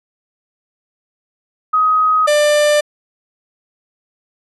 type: tone pair in turn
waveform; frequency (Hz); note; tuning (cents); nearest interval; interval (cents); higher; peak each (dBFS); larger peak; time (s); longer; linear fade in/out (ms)
sine / 45% pulse; 1259 / 594.2; D#6 / D5; +20 / +20; octave + minor second; 1300; first; -10; neither; 1.73-2.27 / 2.27-2.81; neither; 10
effects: resampled to 24000 Hz